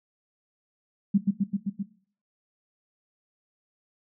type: tone with echo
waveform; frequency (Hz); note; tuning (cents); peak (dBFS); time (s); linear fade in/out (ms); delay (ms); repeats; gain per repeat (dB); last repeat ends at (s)
sine; 199.9; G3; +34; -16; 1.14-1.18; 10; 130; 5; -2; 1.83
effects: noise-tail reverb RT60 0.5 s tail -18 dB re dry